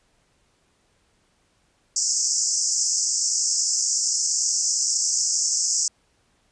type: band-pass noise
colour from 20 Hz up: white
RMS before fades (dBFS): -23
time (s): 1.96-5.88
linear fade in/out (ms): 2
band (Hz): 5100 to 7800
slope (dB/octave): 96
effects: pink hiss -65 dBFS RMS until 6.51 s + resampled to 22050 Hz

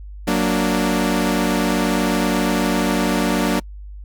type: chord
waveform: sawtooth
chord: Gb augmented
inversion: none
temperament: equal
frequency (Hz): 185 / 233.1 / 293.7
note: Gb3 / Bb3 / D4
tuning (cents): 0 / 0 / 0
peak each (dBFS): -17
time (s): 0.27-3.6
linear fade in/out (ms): 10
effects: noise-tail reverb RT60 0.1 s tail -26 dB re dry + added 50 Hz sine -32 dBFS peak until 4.04 s

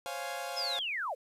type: chord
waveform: sawtooth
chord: Db major seventh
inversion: third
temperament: equal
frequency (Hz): 523.3 / 554.4 / 698.5 / 830.6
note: C5 / Db5 / F5 / Ab5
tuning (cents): 0 / 0 / 0 / 0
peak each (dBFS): -40 / -39 / -36 / -38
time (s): 0.06-0.79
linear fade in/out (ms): 0
type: linear sweep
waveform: sine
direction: down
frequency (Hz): 5274 to 444.8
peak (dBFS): -32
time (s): 0.56-1.15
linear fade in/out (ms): 20
effects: resampled to 32000 Hz + 11-bit

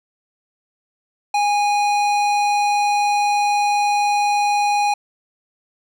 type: tone with hard clipping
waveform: sine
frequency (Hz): 823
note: G#5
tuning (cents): -16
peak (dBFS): -17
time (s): 1.34-4.94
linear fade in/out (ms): 5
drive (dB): 15
effects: none

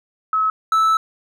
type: tone pair in turn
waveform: sine / triangle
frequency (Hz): 1289 / 1311.5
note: E6 / E6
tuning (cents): -39 / -9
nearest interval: unison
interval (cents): 30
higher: second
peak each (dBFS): -15 / -11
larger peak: second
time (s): 0.33-0.5 / 0.72-0.97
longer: second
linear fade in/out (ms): 2
effects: none

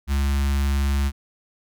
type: tone with notch filter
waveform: square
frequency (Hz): 69.3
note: C#2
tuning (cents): 0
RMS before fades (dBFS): -21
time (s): 0.07-1.12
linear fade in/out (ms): 50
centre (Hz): 500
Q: 0.59
effects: none

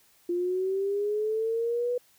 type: linear sweep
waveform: sine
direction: up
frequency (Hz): 345.9 to 493.9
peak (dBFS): -25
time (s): 0.29-1.98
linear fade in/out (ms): 5
effects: white hiss -62 dBFS RMS until 2.18 s

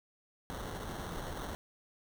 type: noise with sample-and-hold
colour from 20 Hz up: pink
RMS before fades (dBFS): -41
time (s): 0.5-1.55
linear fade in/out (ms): 0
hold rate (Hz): 2450
effects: none

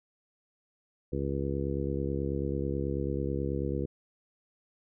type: harmonic tone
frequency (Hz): 69.2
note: C#2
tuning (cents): -2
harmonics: 1 / 2 / 3 / 4 / 5 / 6 / 7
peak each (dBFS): -35 / -35 / -38 / -38 / -36 / -38 / -38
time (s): 1.12-3.86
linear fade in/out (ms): 10
effects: none

